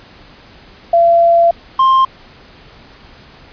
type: tone pair in turn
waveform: sine / triangle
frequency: 680 / 1055.9 Hz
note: F5 / C6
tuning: -46 / +15 cents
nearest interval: minor sixth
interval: 761 cents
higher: second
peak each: -6 / -5 dBFS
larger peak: second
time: 0.93-1.51 / 1.79-2.05 s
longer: first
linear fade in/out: 5 ms
effects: pink hiss -41 dBFS RMS until 3.52 s + resampled to 11025 Hz